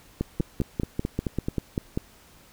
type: two click trains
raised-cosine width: 3 ms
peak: -12 / -13 dBFS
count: 10 / 6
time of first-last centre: 0.21-1.975 / 0.4-1.485 s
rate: 5.1 / 4.61 Hz
effects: pink hiss -54 dBFS RMS until 2.52 s